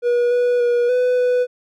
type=tone with pitch steps; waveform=triangle; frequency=482.5 / 488.9 / 481.1 / 498.8 / 495.9 Hz; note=B4 / B4 / B4 / B4 / B4; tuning=-40 / -18 / -45 / +17 / +7 cents; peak=-12 dBFS; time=0.02-1.47 s; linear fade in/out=50 ms; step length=290 ms; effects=none